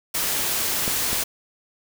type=noise; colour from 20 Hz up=white; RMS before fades=-24 dBFS; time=0.14-1.24 s; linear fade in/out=10 ms
type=clicks; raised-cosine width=2 ms; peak=-15 / -16 dBFS; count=2; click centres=0.879 / 1.13 s
effects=none